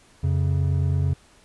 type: tone pair together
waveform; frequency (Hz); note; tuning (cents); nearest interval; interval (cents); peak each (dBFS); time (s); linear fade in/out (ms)
triangle; 88.23 / 137.3; F2 / C#3; +18 / -16; minor sixth; 766; -19 / -21; 0.23-1.14; 10
effects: pink hiss -55 dBFS RMS until 1.44 s + resampled to 24000 Hz